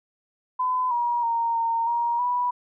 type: tone with pitch steps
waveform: sine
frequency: 1011 / 955 / 927 / 919 / 943 / 981 Hz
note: B5 / A#5 / A#5 / A#5 / A#5 / B5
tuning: +40 / +42 / -10 / -25 / +20 / -12 cents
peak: -21 dBFS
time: 0.59-2.51 s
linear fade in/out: 10 ms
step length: 320 ms
effects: none